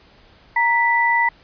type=tone pair together; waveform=sine; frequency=932.3 / 1975.5 Hz; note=A#5 / B6; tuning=0 / 0 cents; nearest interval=octave + minor second; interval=1300 cents; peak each=-17 dBFS; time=0.56-1.29 s; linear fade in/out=5 ms; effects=pink hiss -51 dBFS RMS until 1.43 s + resampled to 11025 Hz